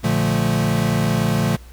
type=chord; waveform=square; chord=Bb major seventh; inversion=none; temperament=equal; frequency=116.54 / 146.83 / 174.61 / 220 Hz; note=Bb2 / D3 / F3 / A3; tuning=0 / 0 / 0 / 0 cents; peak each=-23 dBFS; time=0.03-1.57 s; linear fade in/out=20 ms; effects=added 60 Hz sine -38 dBFS peak until 1.72 s + pink hiss -49 dBFS RMS until 1.72 s